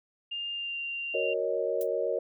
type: tone with pitch glide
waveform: sine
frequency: 2808 to 2774 Hz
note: F7 to F7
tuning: +9 to -12 cents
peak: -32 dBFS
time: 0.31-1.34 s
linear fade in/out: 10 ms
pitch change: -21 cents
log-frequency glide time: 0.52-0.8 s
type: chord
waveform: sine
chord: D# minor seventh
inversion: first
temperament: equal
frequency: 370 / 466.2 / 554.4 / 622.3 Hz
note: F#4 / A#4 / C#5 / D#5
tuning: 0 / 0 / 0 / 0 cents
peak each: -35 / -31 / -31 / -33 dBFS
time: 1.14-2.19 s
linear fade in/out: 5 ms
type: noise with exponential decay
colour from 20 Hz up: violet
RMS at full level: -36 dBFS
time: 1.81-1.88 s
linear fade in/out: 1 ms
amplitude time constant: 15 ms
effects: none